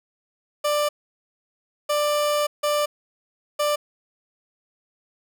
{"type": "tone bursts at uneven times", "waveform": "30% pulse", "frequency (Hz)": 591, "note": "D5", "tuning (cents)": 11, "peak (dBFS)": -17, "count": 4, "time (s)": [[0.64, 0.89], [1.89, 2.47], [2.63, 2.86], [3.59, 3.76]], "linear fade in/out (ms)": 10, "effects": []}